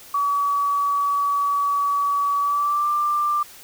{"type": "tone with pitch glide", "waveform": "sine", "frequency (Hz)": [1139, 1185.3], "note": ["C#6", "D6"], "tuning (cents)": [47, 16], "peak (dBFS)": -18, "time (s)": [0.14, 3.43], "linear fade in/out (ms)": 5, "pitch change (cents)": 69, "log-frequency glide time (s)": [2.4, 2.89], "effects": ["white hiss -44 dBFS RMS until 3.63 s"]}